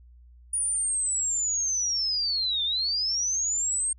sine linear two-way sweep, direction down then up, 9640 to 3521 to 8580 Hz, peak -24 dBFS, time 0.53-3.93 s, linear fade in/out 5 ms, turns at 2.64 s, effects added 60 Hz sine -49 dBFS peak until 3.98 s

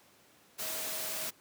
sine tone in noise, 634 Hz, D#5, 32 cents sharp, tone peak -47 dBFS, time 0.6-1.29 s, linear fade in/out 20 ms, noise white, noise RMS -37 dBFS, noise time 0.58-1.31 s, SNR -13 dB, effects pink hiss -62 dBFS RMS until 1.4 s + high-pass 150 Hz 12 dB/octave

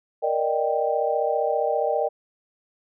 sine chord, Eb major seventh, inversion second, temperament equal, 466.2 / 587.3 / 622.3 / 784 Hz, Bb4 / D5 / Eb5 / G5, 0 / 0 / 0 / 0 cents, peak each -26 dBFS, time 0.22-2.09 s, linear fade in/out 20 ms, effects none

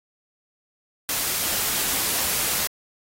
white noise, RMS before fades -24 dBFS, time 1.09-2.67 s, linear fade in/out 0 ms, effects AAC 48 kbps

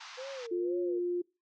pink band-pass noise, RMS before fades -48 dBFS, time 0-0.47 s, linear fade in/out 10 ms, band 830 to 6200 Hz, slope 48 dB/octave
sine tone with vibrato, 493.9 Hz, B4, in tune, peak -39 dBFS, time 0.17-1 s, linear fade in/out 20 ms, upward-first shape sine, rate 2 Hz, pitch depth 190 cents each way
sine tone, 352.7 Hz, F4, 17 cents sharp, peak -29 dBFS, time 0.51-1.22 s, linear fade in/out 10 ms
effects noise-tail reverb RT60 0.3 s tail -25 dB re dry

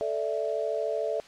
sine chord, A suspended fourth, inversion none, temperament just, 440 / 586.7 / 660 Hz, A4 / D5 / E5, 0 / -2 / +2 cents, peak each -31 dBFS, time 0.01-1.2 s, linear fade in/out 0 ms, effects white hiss -51 dBFS RMS until 1.27 s + low-pass 5000 Hz 12 dB/octave

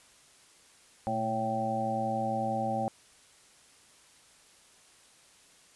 harmonic tone with a mistuned harmonic, 111.1 Hz, A2, 17 cents sharp, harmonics 1 / 2 / 3 / 5 / 6 / 7, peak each -39 / -35 / -43 / -35 / -40 / -31 dBFS, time 1.07-2.88 s, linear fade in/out 0 ms, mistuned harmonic 1, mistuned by +98 cents, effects white hiss -59 dBFS RMS until 5.75 s + resampled to 24000 Hz

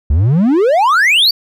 triangle exponential sweep, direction up, 65.8 to 4750 Hz, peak -6 dBFS, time 0.1-1.31 s, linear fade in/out 5 ms, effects none

